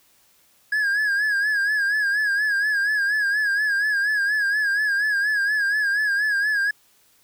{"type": "tone with vibrato", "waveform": "triangle", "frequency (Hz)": 1661, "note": "G#6", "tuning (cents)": 0, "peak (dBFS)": -17, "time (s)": [0.72, 6.71], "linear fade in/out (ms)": 5, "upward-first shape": "sine", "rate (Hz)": 4.2, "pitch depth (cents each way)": 75, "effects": ["white hiss -59 dBFS RMS until 7.23 s"]}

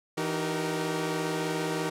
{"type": "tone cluster", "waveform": "sawtooth", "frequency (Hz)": [163.6, 307.4, 382.1, 467.7], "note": ["E3", "D#4", "G4", "A#4"], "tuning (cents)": [-13, -21, -44, 6], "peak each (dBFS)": -30, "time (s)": [0.17, 1.9], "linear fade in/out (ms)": 10, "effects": ["low-pass 12000 Hz 12 dB/octave"]}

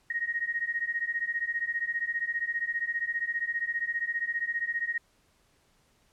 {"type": "beating tone pair", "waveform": "sine", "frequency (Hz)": [1866, 1881], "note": ["A#6", "A#6"], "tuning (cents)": [1, 15], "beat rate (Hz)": 15, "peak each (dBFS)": [-32, -31], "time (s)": [0.1, 4.98], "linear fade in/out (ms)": 5, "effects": ["pink hiss -67 dBFS RMS until 6.12 s", "low-pass 11000 Hz 12 dB/octave"]}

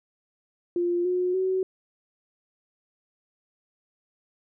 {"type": "tone with pitch steps", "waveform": "sine", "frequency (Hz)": [349.2, 362.1, 375.6], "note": ["F4", "F#4", "F#4"], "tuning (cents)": [0, -37, 26], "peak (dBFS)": -22, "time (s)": [0.76, 1.63], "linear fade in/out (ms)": 2, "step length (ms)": 290, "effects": []}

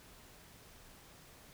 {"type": "silence", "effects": ["pink hiss -58 dBFS RMS until 1.53 s"]}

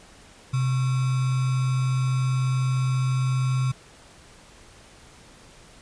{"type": "tone with sample-and-hold", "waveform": "sine", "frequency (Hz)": 129.6, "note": "C3", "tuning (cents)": -16, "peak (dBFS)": -20, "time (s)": [0.53, 3.72], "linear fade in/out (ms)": 10, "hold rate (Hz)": 1225, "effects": ["pink hiss -50 dBFS RMS until 5.81 s", "resampled to 22050 Hz"]}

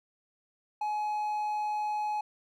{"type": "tone", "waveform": "triangle", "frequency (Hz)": 844, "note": "G#5", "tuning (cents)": 28, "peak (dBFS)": -27, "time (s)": [0.81, 2.21], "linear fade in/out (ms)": 5, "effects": []}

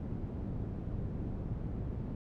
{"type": "low-pass noise", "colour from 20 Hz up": "white", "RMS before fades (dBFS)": -38, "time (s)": [0, 2.15], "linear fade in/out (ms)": 2, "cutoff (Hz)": 170, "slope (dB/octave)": 12, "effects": []}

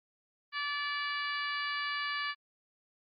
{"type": "harmonic tone", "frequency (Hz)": 579, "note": "D5", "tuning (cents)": -25, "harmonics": [2, 3, 4, 5, 6, 7, 8], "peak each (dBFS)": [-37, -36, -40, -42, -47, -46, -44], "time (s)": [0.52, 2.35], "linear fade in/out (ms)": 50, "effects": ["MP3 32 kbps"]}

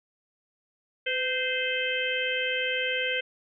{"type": "harmonic tone with a mistuned harmonic", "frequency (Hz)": 519, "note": "C5", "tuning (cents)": -14, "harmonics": [1, 3, 4, 5, 6], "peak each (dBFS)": [-32, -32, -32, -32, -32], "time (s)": [1.06, 3.21], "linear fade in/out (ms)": 10, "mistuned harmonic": 1, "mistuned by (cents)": -39, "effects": []}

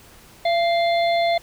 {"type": "harmonic tone with a mistuned harmonic", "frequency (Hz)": 698.5, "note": "F5", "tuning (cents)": 0, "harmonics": [1, 3, 5, 6], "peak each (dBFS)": [-17, -27, -31, -33], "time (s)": [0.45, 1.38], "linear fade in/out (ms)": 5, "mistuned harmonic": 1, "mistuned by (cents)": -45, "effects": ["pink hiss -48 dBFS RMS until 1.42 s"]}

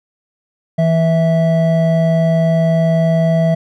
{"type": "tone pair together", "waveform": "triangle", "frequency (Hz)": [164.1, 655], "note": ["E3", "E5"], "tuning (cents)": [-8, -11], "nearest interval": "2 octaves", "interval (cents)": 2397, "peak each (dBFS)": [-10, -13], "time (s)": [0.78, 3.55], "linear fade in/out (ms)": 10, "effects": []}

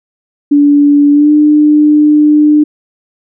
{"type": "tone with pitch glide", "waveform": "sine", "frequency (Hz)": [288.7, 299.7], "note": ["D4", "D4"], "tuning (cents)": [-30, 35], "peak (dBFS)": -3, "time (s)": [0.51, 2.64], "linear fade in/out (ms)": 10, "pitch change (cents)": 65, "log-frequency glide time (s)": [1.12, 1.31], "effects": []}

